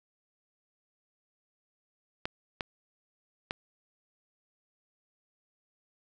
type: clicks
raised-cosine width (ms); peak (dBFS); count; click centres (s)
0.3; -16; 3; 2.255 / 2.608 / 3.509
effects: none